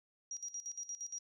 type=tone with tremolo; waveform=sine; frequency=5730 Hz; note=F8; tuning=44 cents sharp; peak=-39 dBFS; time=0.31-1.19 s; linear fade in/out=2 ms; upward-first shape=square; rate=8.6 Hz; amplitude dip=80%; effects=none